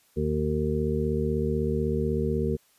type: harmonic tone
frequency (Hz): 76.1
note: D#2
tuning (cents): -38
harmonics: 1 / 2 / 3 / 5 / 6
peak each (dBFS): -30 / -30 / -30 / -30 / -30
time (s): 0.16-2.57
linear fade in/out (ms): 20
effects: white hiss -63 dBFS RMS until 2.78 s + resampled to 32000 Hz